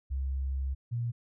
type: tone pair in turn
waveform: sine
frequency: 67 / 118.51 Hz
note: C2 / A#2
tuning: +42 / +29 cents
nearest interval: minor seventh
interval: 987 cents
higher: second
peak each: -29 / -29 dBFS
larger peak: neither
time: 0.1-0.75 / 0.91-1.12 s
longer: first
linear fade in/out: 20 ms
effects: none